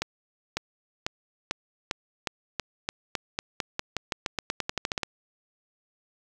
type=accelerating click train; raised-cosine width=0.2 ms; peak=-10 dBFS; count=24; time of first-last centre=0.02-5.033 s; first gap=550 ms; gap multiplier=0.9; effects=8-bit